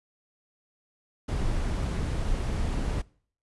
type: noise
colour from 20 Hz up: brown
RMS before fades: -28 dBFS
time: 1.28-3.02 s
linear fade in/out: 10 ms
effects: noise-tail reverb RT60 0.5 s tail -23 dB re dry + resampled to 24000 Hz